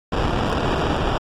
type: noise with sample-and-hold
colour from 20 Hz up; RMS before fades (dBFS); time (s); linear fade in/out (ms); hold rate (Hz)
pink; -21; 0.12-1.18; 5; 2100
effects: low-pass 4000 Hz 12 dB/octave + AAC 48 kbps